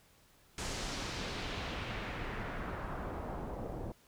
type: noise with low-pass filter sweep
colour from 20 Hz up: pink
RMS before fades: -40 dBFS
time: 0.58-3.92 s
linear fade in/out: 2 ms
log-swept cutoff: 7700 to 570 Hz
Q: 1.3
effects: pink hiss -65 dBFS RMS until 4.07 s